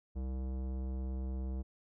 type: tone with tanh clipping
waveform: sine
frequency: 64.9 Hz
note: C2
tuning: 13 cents flat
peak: -37 dBFS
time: 0.15-1.63 s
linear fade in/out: 20 ms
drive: 17 dB
effects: none